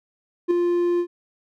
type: tone with ADSR envelope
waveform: triangle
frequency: 349.2 Hz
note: F4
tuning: in tune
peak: -11 dBFS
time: 0.48-1.07 s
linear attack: 28 ms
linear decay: 5 ms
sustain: -5 dB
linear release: 74 ms
effects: none